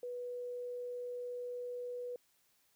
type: tone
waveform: sine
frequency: 490.5 Hz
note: B4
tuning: 12 cents flat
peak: -39 dBFS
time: 0.03-2.16 s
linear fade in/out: 2 ms
effects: white hiss -73 dBFS RMS until 2.75 s